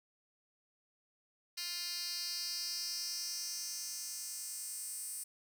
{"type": "tone with high-pass filter sweep", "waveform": "10% pulse", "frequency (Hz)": 350, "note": "F4", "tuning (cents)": 4, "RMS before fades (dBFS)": -41, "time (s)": [1.57, 5.24], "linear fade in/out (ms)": 10, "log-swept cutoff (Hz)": [3800, 8700], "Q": 3.2, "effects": []}